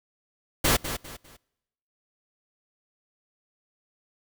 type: noise with echo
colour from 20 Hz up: pink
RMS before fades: -21 dBFS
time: 0.64-0.77 s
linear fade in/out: 10 ms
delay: 200 ms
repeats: 3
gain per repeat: -10 dB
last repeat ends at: 1.37 s
effects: noise-tail reverb RT60 1.0 s tail -26 dB re dry